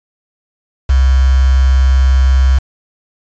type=tone with quantisation; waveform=sine; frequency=65.7 Hz; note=C2; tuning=8 cents sharp; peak=-6 dBFS; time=0.89-2.59 s; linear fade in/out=10 ms; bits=4; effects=resampled to 16000 Hz